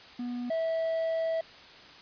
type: tone pair in turn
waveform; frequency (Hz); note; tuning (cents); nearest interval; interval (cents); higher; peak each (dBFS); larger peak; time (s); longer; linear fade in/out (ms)
triangle; 243.9 / 652.4; B3 / E5; -21 / -18; octave + perfect fourth; 1703; second; -30 / -25; second; 0.19-0.5 / 0.5-1.41; second; 5
effects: white hiss -50 dBFS RMS until 2.01 s + resampled to 11025 Hz